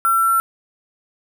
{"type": "tone with sample-and-hold", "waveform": "sine", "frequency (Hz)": 1349, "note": "E6", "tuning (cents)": 40, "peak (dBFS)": -13, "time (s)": [0.05, 0.4], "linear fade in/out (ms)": 0, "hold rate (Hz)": 11025, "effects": []}